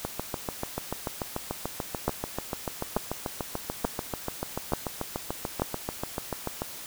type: two click trains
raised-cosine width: 1 ms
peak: -15 / -10 dBFS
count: 46 / 5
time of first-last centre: 0.05-6.619 / 2.08-5.62 s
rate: 6.85 / 1.13 Hz
effects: white hiss -41 dBFS RMS until 6.86 s